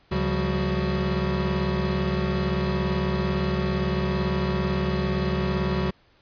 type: tone cluster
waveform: square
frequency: 72 / 139.6 / 177.5 / 195.3 / 373.2 Hz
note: D2 / C#3 / F3 / G3 / F#4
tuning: -34 / +13 / +28 / -6 / +15 cents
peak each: -30 dBFS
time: 0.11-5.91 s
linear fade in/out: 10 ms
effects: pink hiss -60 dBFS RMS until 6.21 s + resampled to 11025 Hz